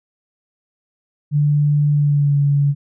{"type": "tone with pitch glide", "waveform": "sine", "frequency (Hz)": [146.9, 142.55], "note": ["D3", "C#3"], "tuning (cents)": [1, 49], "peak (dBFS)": -12, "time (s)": [1.31, 2.75], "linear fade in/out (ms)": 50, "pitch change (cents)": -52, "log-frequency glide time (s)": [1.92, 2.37], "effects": []}